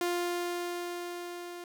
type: tone with level ramp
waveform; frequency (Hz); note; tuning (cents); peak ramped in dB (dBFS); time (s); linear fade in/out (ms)
sawtooth; 350.4; F4; +6; -24 to -37; 0.01-1.64; 2
effects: none